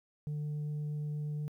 sine tone, 149.3 Hz, D3, 29 cents sharp, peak -31 dBFS, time 0.27-1.48 s, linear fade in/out 0 ms, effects tanh soft clip ceiling -33 dBFS + 12-bit

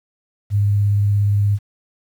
sine tone with vibrato, 101.9 Hz, G#2, 32 cents flat, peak -13 dBFS, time 0.5-1.59 s, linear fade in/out 50 ms, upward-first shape triangle, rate 17 Hz, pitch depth 15 cents each way, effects 8-bit

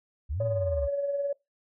sine linear two-way sweep, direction up then down, 60.2 to 116.54 to 62.7 Hz, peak -28 dBFS, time 0.29-0.88 s, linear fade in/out 20 ms, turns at 0.43 s
sine tone with tremolo, 565 Hz, C#5, 33 cents sharp, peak -24 dBFS, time 0.4-1.33 s, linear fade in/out 5 ms, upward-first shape sine, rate 19 Hz, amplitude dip 45%
effects noise-tail reverb RT60 0.2 s tail -23 dB re dry + tanh soft clip ceiling -18 dBFS

